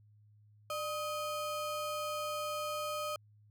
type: ring-modulated tone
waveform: square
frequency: 930 Hz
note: A#5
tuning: 4 cents flat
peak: -33 dBFS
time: 0.7-3.16 s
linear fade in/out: 2 ms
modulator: 331 Hz
effects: added 105 Hz sine -60 dBFS peak until 3.5 s